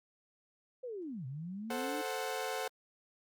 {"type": "linear two-way sweep", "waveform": "sine", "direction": "down then up", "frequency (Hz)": [523.3, 123.47, 308.1], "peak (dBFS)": -39, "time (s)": [0.83, 2.02], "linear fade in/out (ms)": 10, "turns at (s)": 1.26}
{"type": "chord", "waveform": "sawtooth", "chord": "F# diminished", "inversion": "first", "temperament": "equal", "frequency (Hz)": [440, 523.3, 740], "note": ["A4", "C5", "F#5"], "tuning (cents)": [0, 0, 0], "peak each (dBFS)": -36, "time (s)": [1.7, 2.68], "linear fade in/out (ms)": 5}
{"effects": ["Opus 48 kbps"]}